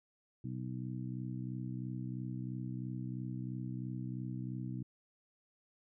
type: harmonic tone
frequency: 63 Hz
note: B1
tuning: 35 cents sharp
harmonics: 2 / 3 / 4 / 5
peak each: -40 / -44 / -46 / -48 dBFS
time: 0.44-4.83 s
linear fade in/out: 5 ms
effects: none